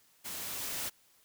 white noise with level ramp, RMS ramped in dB -41 to -36 dBFS, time 0.24-0.9 s, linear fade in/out 20 ms, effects white hiss -66 dBFS RMS until 1.24 s

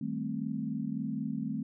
sine chord, A half-diminished seventh, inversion second, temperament equal with one note detuned, 156.65 / 196 / 220 / 261.6 Hz, Eb3 / G3 / A3 / C4, +12 / 0 / 0 / 0 cents, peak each -39 / -39 / -35 / -37 dBFS, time 0.01-1.63 s, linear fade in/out 5 ms, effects none

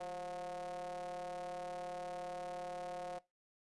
square ring-modulated tone, 91.8 Hz, F#2, 13 cents flat, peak -40 dBFS, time 0-3.19 s, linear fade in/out 10 ms, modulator 624 Hz, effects noise-tail reverb RT60 0.2 s tail -19 dB re dry + resampled to 24000 Hz

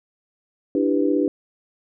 sine chord, E minor seventh, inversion third, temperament equal, 293.7 / 329.6 / 392 / 493.9 Hz, D4 / E4 / G4 / B4, 0 / 0 / 0 / 0 cents, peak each -20 / -24 / -23 / -25 dBFS, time 0.75-1.28 s, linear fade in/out 2 ms, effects none

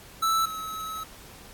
square tone pair in turn, 1318.5 / 1291.4 Hz, E6 / E6, 0 / -36 cents, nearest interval unison, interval 36 cents, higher first, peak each -22 / -33 dBFS, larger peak first, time 0.22-0.46 / 0.46-1.04 s, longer second, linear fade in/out 10 ms, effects pink hiss -48 dBFS RMS until 1.53 s + AAC 64 kbps

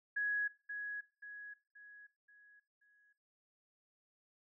sine tone with echo, 1671 Hz, G#6, 10 cents sharp, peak -33 dBFS, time 0.16-0.48 s, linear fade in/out 10 ms, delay 530 ms, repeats 5, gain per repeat -7 dB, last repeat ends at 3.13 s, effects noise-tail reverb RT60 0.4 s tail -21 dB re dry

